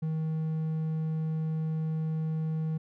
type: tone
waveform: triangle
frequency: 158.4 Hz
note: D#3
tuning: 31 cents sharp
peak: -26 dBFS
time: 0.02-2.78 s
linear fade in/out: 10 ms
effects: none